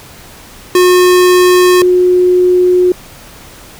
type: tone pair in turn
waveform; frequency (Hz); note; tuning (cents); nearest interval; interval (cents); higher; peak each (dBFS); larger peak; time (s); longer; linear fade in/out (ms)
square / sine; 361.8 / 361.8; F#4 / F#4; -39 / -39; unison; 0; neither; -5; neither; 0.75-1.82 / 1.82-2.92; second; 2
effects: pink hiss -35 dBFS RMS until 3.79 s